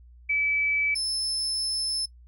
sine / 35% pulse tone pair in turn, 2300 / 5251 Hz, D7 / E8, -37 / -8 cents, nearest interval octave + major second, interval 1429 cents, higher second, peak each -22 / -23 dBFS, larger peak first, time 0.29-0.95 / 0.95-2.06 s, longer second, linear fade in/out 10 ms, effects noise-tail reverb RT60 0.1 s tail -23 dB re dry + added 60 Hz sine -48 dBFS peak until 2.27 s

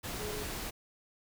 sine tone in noise, 421.6 Hz, G#4, 26 cents sharp, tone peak -39 dBFS, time 0.19-0.44 s, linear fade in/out 20 ms, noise pink, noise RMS -39 dBFS, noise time 0.03-0.71 s, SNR -3 dB, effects none

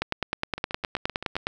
two click trains, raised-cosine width 0.3 ms, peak -18 / -9 dBFS, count 7 / 15, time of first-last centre 0.58-1.355 / 0.02-1.469 s, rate 7.74 / 9.66 Hz, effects none

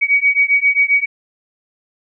sine beating tone pair, 2255 / 2262.5 Hz, C#7 / C#7, +29 / +35 cents, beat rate 7.5 Hz, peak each -14 dBFS, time 0.01-1.06 s, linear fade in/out 20 ms, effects none

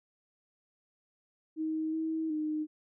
sine tone with pitch steps, 315.4 / 320 / 307.2 Hz, D#4 / D#4 / D#4, +24 / +49 / -22 cents, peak -30 dBFS, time 1.56-2.67 s, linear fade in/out 50 ms, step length 370 ms, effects none

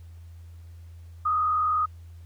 sine tone with frequency modulation, 1240 Hz, D#6, 6 cents flat, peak -21 dBFS, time 1.25-1.86 s, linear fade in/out 10 ms, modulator 40.1 Hz, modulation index 0.85, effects added 84 Hz sine -42 dBFS peak until 2.25 s + pink hiss -64 dBFS RMS until 2.25 s

